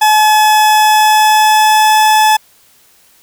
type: tone with pitch glide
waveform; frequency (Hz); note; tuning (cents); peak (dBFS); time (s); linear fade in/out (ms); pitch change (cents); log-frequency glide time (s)
40% pulse; 856 to 862; A5 to A5; -48 to -36; -5; 0.01-2.37; 10; +12; 0.73-1.98
effects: white hiss -48 dBFS RMS until 3.22 s